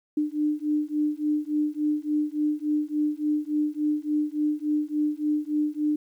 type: beating tone pair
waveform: sine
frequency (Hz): 298.5 / 302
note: D4 / D4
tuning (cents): +28 / +48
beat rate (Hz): 3.5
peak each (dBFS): -26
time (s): 0.17-5.96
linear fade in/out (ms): 5
effects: 10-bit